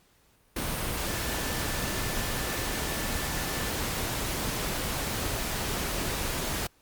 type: tone in noise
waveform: sine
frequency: 1760 Hz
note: A6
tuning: in tune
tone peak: -42 dBFS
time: 1.08-3.7 s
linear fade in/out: 5 ms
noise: pink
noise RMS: -31 dBFS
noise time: 0.56-6.67 s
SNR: -14 dB
effects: pink hiss -64 dBFS RMS until 6.81 s + Opus 48 kbps